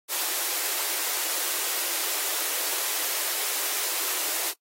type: high-pass noise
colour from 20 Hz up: white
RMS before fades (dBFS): -28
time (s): 0.08-4.54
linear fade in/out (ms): 50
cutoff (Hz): 310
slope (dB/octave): 96
effects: noise-tail reverb RT60 0.1 s tail -20 dB re dry + AAC 48 kbps